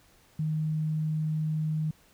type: tone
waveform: sine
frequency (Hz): 155.56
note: D#3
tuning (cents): 0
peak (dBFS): -26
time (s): 0.39-1.91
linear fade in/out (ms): 5
effects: pink hiss -61 dBFS RMS until 2.13 s